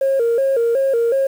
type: tone with vibrato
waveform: sine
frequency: 502 Hz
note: B4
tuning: 28 cents sharp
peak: -12 dBFS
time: 0.01-1.27 s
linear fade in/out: 5 ms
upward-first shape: square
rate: 2.7 Hz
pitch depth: 130 cents each way
effects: tanh soft clip ceiling -11 dBFS + 7-bit